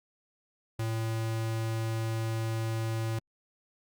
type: tone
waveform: square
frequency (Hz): 112.5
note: A2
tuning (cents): +39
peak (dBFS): -30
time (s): 0.79-3.19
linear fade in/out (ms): 5
effects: Opus 48 kbps